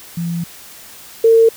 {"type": "tone pair in turn", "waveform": "sine", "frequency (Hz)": [170, 453.8], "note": ["F3", "A#4"], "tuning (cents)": [-46, -47], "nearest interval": "octave + perfect fourth", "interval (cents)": 1699, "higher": "second", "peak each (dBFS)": [-18, -6], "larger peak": "second", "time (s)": [[0.17, 0.44], [1.24, 1.49]], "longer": "first", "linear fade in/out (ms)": 5, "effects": ["white hiss -38 dBFS RMS until 1.56 s"]}